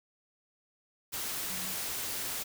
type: tone in noise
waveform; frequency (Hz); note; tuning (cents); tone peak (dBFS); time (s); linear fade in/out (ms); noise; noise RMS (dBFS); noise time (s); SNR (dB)
sine; 185; F#3; 0; -46; 1.49-1.73; 20; white; -36; 1.12-2.44; -13
effects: none